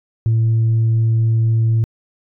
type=tone; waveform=sine; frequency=113 Hz; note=A2; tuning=47 cents sharp; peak=-10 dBFS; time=0.26-1.84 s; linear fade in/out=0 ms; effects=tanh soft clip ceiling -10 dBFS